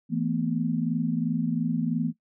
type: chord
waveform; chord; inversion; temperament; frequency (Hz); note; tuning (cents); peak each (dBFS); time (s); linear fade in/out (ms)
sine; E suspended fourth; none; equal with one note detuned; 164.81 / 224 / 246.9; E3 / A3 / B3; 0 / +31 / 0; -28; 0.09-2.13; 50
effects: noise-tail reverb RT60 0.1 s tail -18 dB re dry